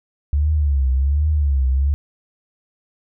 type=tone with vibrato; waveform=sine; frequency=70.6 Hz; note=C#2; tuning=32 cents sharp; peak=-14 dBFS; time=0.33-1.94 s; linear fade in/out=0 ms; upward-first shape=triangle; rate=1.3 Hz; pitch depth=170 cents each way; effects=none